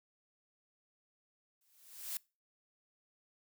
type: noise with exponential growth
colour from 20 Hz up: blue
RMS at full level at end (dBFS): -37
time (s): 1.61-2.17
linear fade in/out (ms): 2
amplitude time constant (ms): 120
effects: noise-tail reverb RT60 0.3 s tail -24 dB re dry